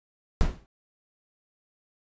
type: noise with exponential decay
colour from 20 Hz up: brown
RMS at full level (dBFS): -19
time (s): 0.41-0.66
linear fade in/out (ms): 0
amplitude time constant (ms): 53
effects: resampled to 16000 Hz